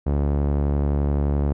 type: tone with low-pass filter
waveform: sawtooth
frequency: 71.6 Hz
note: D2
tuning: 43 cents flat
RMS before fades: -21 dBFS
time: 0.06-1.53 s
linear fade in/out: 10 ms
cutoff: 700 Hz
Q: 0.69
effects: none